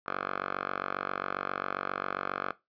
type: tone with band-pass filter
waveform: 5% pulse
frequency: 47.43 Hz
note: F#1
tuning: 44 cents sharp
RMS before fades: -35 dBFS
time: 0.06-2.52 s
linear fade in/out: 10 ms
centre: 1200 Hz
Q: 2.7
effects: noise-tail reverb RT60 0.2 s tail -17 dB re dry + resampled to 11025 Hz